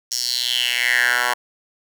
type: tone with high-pass filter sweep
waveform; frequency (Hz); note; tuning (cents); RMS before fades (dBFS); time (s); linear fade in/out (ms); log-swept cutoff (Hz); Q
10% pulse; 122.7; B2; -11; -20; 0.11-1.34; 10; 5700 to 1100; 4.9
effects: none